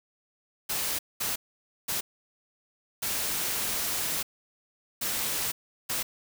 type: noise bursts at uneven times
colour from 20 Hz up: white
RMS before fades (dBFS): -30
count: 6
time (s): 0.69-0.99 / 1.2-1.36 / 1.88-2.01 / 3.02-4.23 / 5.01-5.52 / 5.89-6.03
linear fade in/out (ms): 10
effects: none